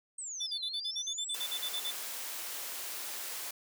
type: exponential two-way sweep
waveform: sine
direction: down then up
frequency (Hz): 8490 to 3904 to 8490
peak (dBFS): -38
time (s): 0.18-1.35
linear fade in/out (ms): 5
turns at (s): 0.64
type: tone bursts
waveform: triangle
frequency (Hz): 3515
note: A7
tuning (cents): -2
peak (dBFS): -32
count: 14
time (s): 0.4-1.912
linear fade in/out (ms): 10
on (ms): 69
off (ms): 42
type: noise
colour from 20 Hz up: white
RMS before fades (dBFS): -40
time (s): 1.34-3.51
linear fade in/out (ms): 5
effects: high-pass 400 Hz 12 dB/octave